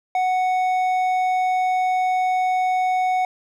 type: tone with hard clipping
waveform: sine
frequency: 740 Hz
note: F#5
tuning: in tune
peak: -19 dBFS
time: 0.15-3.25 s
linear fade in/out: 2 ms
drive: 6 dB
effects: none